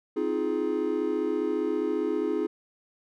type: chord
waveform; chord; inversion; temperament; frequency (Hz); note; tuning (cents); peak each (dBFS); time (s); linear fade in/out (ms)
triangle; F minor seventh; second; just; 261.9 / 314.3 / 349.2 / 419.1; C4 / Eb4 / F4 / Ab4; +2 / +18 / 0 / +16; -32 / -28 / -29 / -27; 0.16-2.47; 10
effects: none